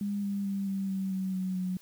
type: tone with pitch steps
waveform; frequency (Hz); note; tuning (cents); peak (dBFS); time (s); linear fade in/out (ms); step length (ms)
sine; 202.7 / 199.91 / 197.16 / 194.44 / 191.77 / 189.13 / 186.52 / 183.95; G#3 / G3 / G3 / G3 / G3 / F#3 / F#3 / F#3; -42 / +34 / +10 / -14 / -38 / +38 / +14 / -10; -29; 0.01-1.77; 2; 220
effects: white hiss -58 dBFS RMS until 1.81 s